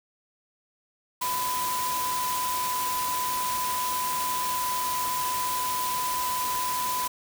sine tone in noise, 1000 Hz, B5, 21 cents sharp, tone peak -27 dBFS, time 1.21-7.08 s, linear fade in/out 10 ms, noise white, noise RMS -32 dBFS, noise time 1.21-7.08 s, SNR +2 dB, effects none

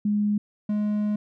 sine / triangle tone pair in turn, 207.7 / 209.4 Hz, G#3 / G#3, 0 / +15 cents, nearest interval unison, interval 15 cents, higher second, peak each -20 dBFS, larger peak neither, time 0.05-0.38 / 0.69-1.16 s, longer second, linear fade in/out 5 ms, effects none

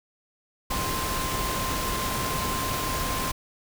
sine tone in noise, 1046.5 Hz, C6, in tune, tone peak -31 dBFS, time 0.7-3.32 s, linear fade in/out 10 ms, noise pink, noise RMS -29 dBFS, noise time 0.7-3.32 s, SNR -5 dB, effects none

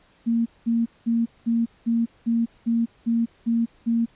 sine tone bursts, 231.2 Hz, A#3, 14 cents flat, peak -18 dBFS, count 10, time 0.26-4.06 s, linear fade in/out 20 ms, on 200 ms, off 200 ms, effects pink hiss -58 dBFS RMS until 4.15 s + resampled to 8000 Hz

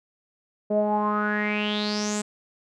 sawtooth tone with low-pass filter sweep, 209.4 Hz, G#3, 15 cents sharp, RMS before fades -25 dBFS, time 0.7-2.22 s, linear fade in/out 10 ms, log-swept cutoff 550 to 8000 Hz, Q 8, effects none

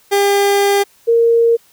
30% pulse / sine tone pair in turn, 401.6 / 463.9 Hz, G4 / A#4, +42 / -8 cents, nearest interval major second, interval 250 cents, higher second, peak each -8 dBFS, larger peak neither, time 0.11-0.84 / 1.07-1.57 s, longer first, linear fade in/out 20 ms, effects white hiss -51 dBFS RMS until 1.72 s

